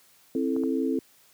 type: chord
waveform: sine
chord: A minor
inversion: first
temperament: equal with one note detuned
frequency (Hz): 265.4 / 329.6 / 440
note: C4 / E4 / A4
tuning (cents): +25 / 0 / 0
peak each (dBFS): -26 / -29 / -30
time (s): 0.35-0.99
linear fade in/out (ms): 2
type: clicks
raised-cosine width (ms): 1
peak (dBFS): -27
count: 2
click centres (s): 0.564 / 0.636
effects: white hiss -59 dBFS RMS until 1.33 s + high-pass 80 Hz 12 dB/octave